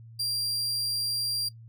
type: tone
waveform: 40% pulse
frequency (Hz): 4753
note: D8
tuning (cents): +20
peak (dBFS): -26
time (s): 0.19-1.49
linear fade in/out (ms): 10
effects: noise-tail reverb RT60 0.1 s tail -23 dB re dry + added 114 Hz sine -45 dBFS peak until 1.68 s